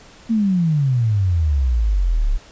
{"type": "exponential sweep", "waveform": "sine", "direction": "down", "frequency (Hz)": [233.1, 32.54], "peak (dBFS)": -14, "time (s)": [0.29, 2.38], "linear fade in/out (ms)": 20, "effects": ["pink hiss -45 dBFS RMS until 2.51 s", "resampled to 16000 Hz"]}